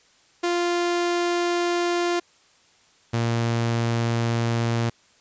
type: tone pair in turn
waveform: sawtooth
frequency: 348.3 / 116.44 Hz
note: F4 / A#2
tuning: -5 / -2 cents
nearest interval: octave + perfect fifth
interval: 1897 cents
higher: first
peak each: -17 dBFS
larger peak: neither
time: 0.43-2.2 / 3.13-4.9 s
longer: neither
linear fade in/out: 10 ms
effects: white hiss -58 dBFS RMS until 5.2 s + resampled to 16000 Hz